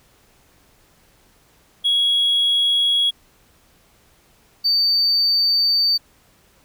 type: tone pair in turn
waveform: triangle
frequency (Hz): 3327 / 4591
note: G#7 / D8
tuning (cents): +2 / -40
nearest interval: tritone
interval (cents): 558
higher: second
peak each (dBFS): -12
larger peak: neither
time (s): 1.84-3.11 / 4.64-5.98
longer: second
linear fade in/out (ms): 20
effects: tanh soft clip ceiling -11 dBFS + pink hiss -56 dBFS RMS until 6.64 s